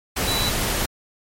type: tone in noise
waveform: sine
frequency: 3951 Hz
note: B7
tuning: in tune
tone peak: -24 dBFS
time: 0.27-0.5 s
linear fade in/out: 10 ms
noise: pink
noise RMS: -23 dBFS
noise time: 0.16-0.86 s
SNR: -4 dB
effects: MP3 64 kbps